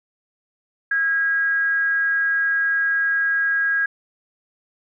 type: tone with frequency modulation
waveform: sine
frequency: 1635 Hz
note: G#6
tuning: 28 cents flat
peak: -17 dBFS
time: 0.91-3.86 s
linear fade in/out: 5 ms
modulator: 307 Hz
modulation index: 0.23
effects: none